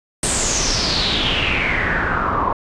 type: noise with low-pass filter sweep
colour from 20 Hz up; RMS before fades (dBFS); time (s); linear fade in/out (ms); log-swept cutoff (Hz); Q
pink; -19; 0.23-2.53; 2; 8800 to 980; 6
effects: resampled to 22050 Hz